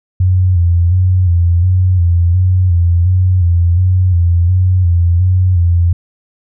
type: tone with vibrato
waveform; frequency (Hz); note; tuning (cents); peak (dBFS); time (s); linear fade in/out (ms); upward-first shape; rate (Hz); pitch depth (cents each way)
sine; 89; F2; +33; -7; 0.2-5.93; 5; square; 1.4; 57
effects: none